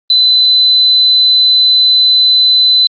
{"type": "tone", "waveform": "sine", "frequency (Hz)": 4020, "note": "B7", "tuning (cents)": 30, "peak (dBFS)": -5, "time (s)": [0.1, 2.87], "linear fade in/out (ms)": 2, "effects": ["Opus 24 kbps"]}